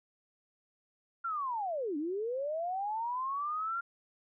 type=linear two-way sweep; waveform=sine; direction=down then up; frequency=1396.9 to 281.8 to 1396.9 Hz; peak=-32 dBFS; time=1.24-3.81 s; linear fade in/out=10 ms; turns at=1.97 s; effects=none